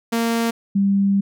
sawtooth / sine tone pair in turn, 230.6 / 197.87 Hz, A#3 / G3, -19 / +16 cents, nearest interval minor third, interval 265 cents, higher first, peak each -14 dBFS, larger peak neither, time 0.12-0.51 / 0.75-1.21 s, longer second, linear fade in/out 10 ms, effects none

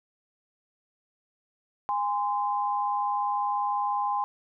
sine tone pair together, 820 / 1034.3 Hz, G#5 / C6, -22 / -20 cents, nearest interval major third, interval 402 cents, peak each -27 / -28 dBFS, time 1.89-4.24 s, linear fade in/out 0 ms, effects none

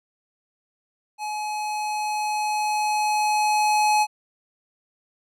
square tone with level ramp, 847 Hz, G#5, 34 cents sharp, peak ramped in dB -28 to -17 dBFS, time 1.18-4.07 s, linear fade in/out 50 ms, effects low-pass 11000 Hz 12 dB/octave

